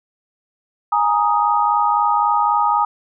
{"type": "chord", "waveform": "sine", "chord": "Ab suspended second", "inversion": "none", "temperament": "just", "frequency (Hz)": [830.6, 934.4, 1245.9], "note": ["Ab5", "Bb5", "Eb6"], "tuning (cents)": [0, 4, 2], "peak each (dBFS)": -18, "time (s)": [0.92, 2.85], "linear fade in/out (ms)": 5, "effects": []}